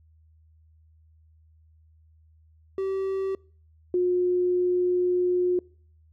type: tone pair in turn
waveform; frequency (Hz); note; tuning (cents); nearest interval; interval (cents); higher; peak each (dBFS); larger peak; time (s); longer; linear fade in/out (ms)
triangle / sine; 385.3 / 359.3; G4 / F4; -30 / +49; minor second; 121; first; -23 / -20; second; 2.78-3.35 / 3.94-5.59; second; 2
effects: noise-tail reverb RT60 0.5 s tail -26 dB re dry + added 79 Hz sine -55 dBFS peak until 6.12 s